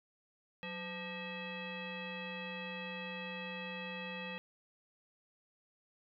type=tone with frequency modulation; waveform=sine; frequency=1205 Hz; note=D6; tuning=44 cents sharp; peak=-40 dBFS; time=0.63-4.38 s; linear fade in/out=0 ms; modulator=695 Hz; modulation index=2.8; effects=none

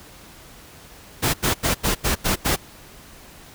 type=noise bursts; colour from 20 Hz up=pink; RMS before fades=-20 dBFS; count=7; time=1.22-2.564 s; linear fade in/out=20 ms; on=120 ms; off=84 ms; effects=pink hiss -45 dBFS RMS until 3.54 s

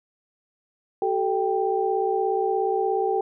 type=tone cluster; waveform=sine; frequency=380.4 / 437.3 / 786 Hz; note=F#4 / A4 / G5; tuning=+48 / -11 / +4 cents; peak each=-25 dBFS; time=1.02-3.21 s; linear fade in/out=2 ms; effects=none

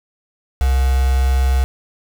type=tone with quantisation; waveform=sine; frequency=65.41 Hz; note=C2; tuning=in tune; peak=-12 dBFS; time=0.61-1.64 s; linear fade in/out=0 ms; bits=4; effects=none

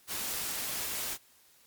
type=noise; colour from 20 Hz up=white; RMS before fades=-35 dBFS; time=0.07-1.18 s; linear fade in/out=50 ms; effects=white hiss -62 dBFS RMS until 1.66 s + MP3 96 kbps

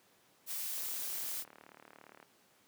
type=noise; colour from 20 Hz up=blue; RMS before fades=-39 dBFS; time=0.46-1.45 s; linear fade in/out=50 ms
type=click train; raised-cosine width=0.5 ms; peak=-38 dBFS; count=55; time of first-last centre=0.78-2.228 s; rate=37.3 Hz
effects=pink hiss -67 dBFS RMS until 2.67 s + high-pass 200 Hz 12 dB/octave

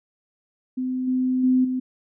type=tone with level steps; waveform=sine; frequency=255.9 Hz; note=C4; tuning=38 cents flat; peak=-23 / -19 / -15 / -22 dBFS; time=0.77-1.8 s; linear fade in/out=10 ms; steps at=1.07 / 1.43 / 1.64 s; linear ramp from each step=10 ms; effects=none

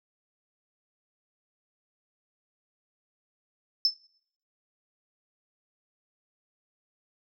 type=tone with exponential decay; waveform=sine; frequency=5274 Hz; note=E8; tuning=in tune; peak=-14 dBFS; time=3.85-3.95 s; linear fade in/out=1 ms; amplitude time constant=21 ms; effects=noise-tail reverb RT60 0.6 s tail -21 dB re dry + tanh soft clip ceiling -15 dBFS

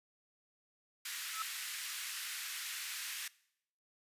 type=high-pass noise; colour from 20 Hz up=pink; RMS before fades=-42 dBFS; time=1.05-3.28 s; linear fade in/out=5 ms; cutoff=1600 Hz; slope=24 dB/octave
type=tone with exponential growth; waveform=sine; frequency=1304 Hz; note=E6; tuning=19 cents flat; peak=-33 dBFS; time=1.25-1.42 s; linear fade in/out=1 ms; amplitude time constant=36 ms
effects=noise-tail reverb RT60 0.7 s tail -21 dB re dry + resampled to 32000 Hz

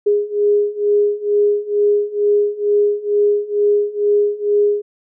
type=beating tone pair; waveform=sine; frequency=411.4 / 413.6 Hz; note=G#4 / G#4; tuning=-16 / -7 cents; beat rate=2.2 Hz; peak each=-17 / -15 dBFS; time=0.06-4.82 s; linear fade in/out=10 ms; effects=none

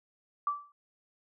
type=tone with exponential decay; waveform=sine; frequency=1162 Hz; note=D6; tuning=19 cents flat; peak=-24 dBFS; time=0.47-0.72 s; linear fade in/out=2 ms; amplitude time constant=54 ms; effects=none

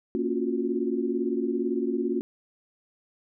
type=chord; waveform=sine; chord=Gb major seventh; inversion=first; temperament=equal with one note detuned; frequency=233.1 / 277.2 / 349.2 / 367 Hz; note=Bb3 / Db4 / F4 / Gb4; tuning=0 / 0 / 0 / -14 cents; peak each=-30 dBFS; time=0.15-2.21 s; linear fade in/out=0 ms; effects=none

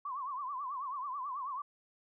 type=tone with vibrato; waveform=sine; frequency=1082 Hz; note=C#6; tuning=42 cents flat; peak=-36 dBFS; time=0.05-1.62 s; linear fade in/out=5 ms; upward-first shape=triangle; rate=9.2 Hz; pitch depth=170 cents each way; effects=none

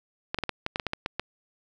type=clicks; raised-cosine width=0.3 ms; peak=-12 dBFS; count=11; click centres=0.345 / 0.387 / 0.437 / 0.493 / 0.664 / 0.759 / 0.798 / 0.867 / 0.934 / 1.061 / 1.196 s; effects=none

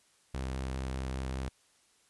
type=tone with vibrato; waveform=sawtooth; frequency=65.41 Hz; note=C2; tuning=in tune; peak=-30 dBFS; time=0.34-1.49 s; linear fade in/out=5 ms; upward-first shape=sine; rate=5 Hz; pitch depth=14 cents each way; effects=white hiss -67 dBFS RMS until 2.09 s + resampled to 24000 Hz

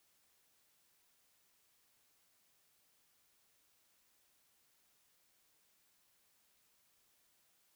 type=silence; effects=white hiss -74 dBFS RMS until 7.75 s

